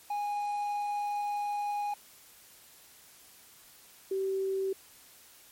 triangle / sine tone pair in turn, 824 / 385.3 Hz, G#5 / G4, -14 / -30 cents, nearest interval octave + minor second, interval 1316 cents, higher first, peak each -28 dBFS, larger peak neither, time 0.1-1.94 / 4.11-4.73 s, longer first, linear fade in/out 5 ms, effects white hiss -56 dBFS RMS until 5.51 s + MP3 64 kbps

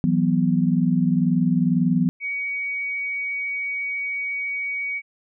sine chord, E suspended second, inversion none, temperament equal, 164.81 / 185 / 246.9 Hz, E3 / F#3 / B3, 0 / 0 / 0 cents, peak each -21 dBFS, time 0.04-2.09 s, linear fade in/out 0 ms
sine tone, 2253 Hz, C#7, 28 cents sharp, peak -24 dBFS, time 2.2-5.02 s, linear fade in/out 50 ms
effects none

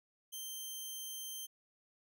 10% pulse tone, 3136 Hz, G7, in tune, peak -34 dBFS, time 0.32-1.47 s, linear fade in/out 20 ms, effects none

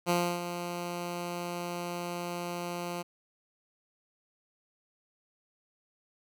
10% pulse tone with ADSR envelope, 174.61 Hz, F3, in tune, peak -16 dBFS, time 0.06-3.03 s, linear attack 38 ms, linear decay 300 ms, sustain -10 dB, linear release 17 ms, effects none

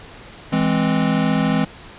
square chord, E augmented, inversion none, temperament equal, 164.81 / 207.7 / 261.6 Hz, E3 / G#3 / B#3, 0 / 0 / 0 cents, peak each -21 dBFS, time 0.52-1.65 s, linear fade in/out 10 ms, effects pink hiss -40 dBFS RMS until 1.98 s + resampled to 8000 Hz

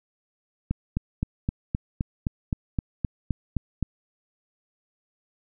click train, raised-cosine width 5 ms, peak -12 dBFS, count 13, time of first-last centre 0.71-3.827 s, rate 3.85 Hz, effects none

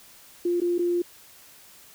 sine tone with dropouts, 349.2 Hz, F4, in tune, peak -21 dBFS, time 0.45-1.02 s, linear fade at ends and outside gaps 5 ms, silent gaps 0.603-0.616 / 0.782-0.791 s, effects white hiss -51 dBFS RMS until 1.94 s

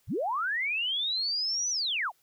sine linear two-way sweep, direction up then down, 49.67 to 6060 to 616 Hz, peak -27 dBFS, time 0.07-2.12 s, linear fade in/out 50 ms, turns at 1.7 s, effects white hiss -69 dBFS RMS until 2.22 s

